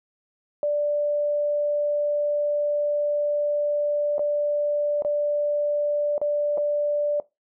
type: tone with dropouts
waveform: sine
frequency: 587.3 Hz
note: D5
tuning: in tune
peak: -20 dBFS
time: 0.63-7.2 s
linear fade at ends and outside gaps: 1 ms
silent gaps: 4.182-4.193 / 5.022-5.048 / 6.18-6.215 / 6.575-6.58 s
effects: noise-tail reverb RT60 0.2 s tail -19 dB re dry